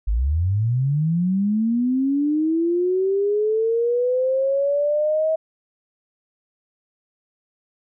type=linear sweep; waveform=sine; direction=up; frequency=47.54 to 642 Hz; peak=-17 dBFS; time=0.07-5.36 s; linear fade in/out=10 ms; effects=none